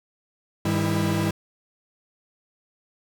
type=tone cluster; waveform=45% pulse; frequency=101.6 / 158 / 200 / 330.4 Hz; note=G#2 / D#3 / G3 / E4; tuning=-38 / +27 / +35 / +4 cents; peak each=-27 dBFS; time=0.65-1.31 s; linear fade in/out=5 ms; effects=none